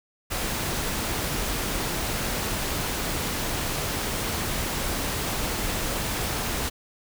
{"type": "noise", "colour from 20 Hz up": "pink", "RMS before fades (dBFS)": -28, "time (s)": [0.3, 6.7], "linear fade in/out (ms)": 20, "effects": []}